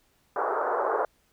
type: band-pass noise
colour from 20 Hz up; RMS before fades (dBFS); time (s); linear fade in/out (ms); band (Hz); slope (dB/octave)
pink; -27; 0.36-1.05; 2; 390 to 1400; 48
effects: pink hiss -67 dBFS RMS until 1.32 s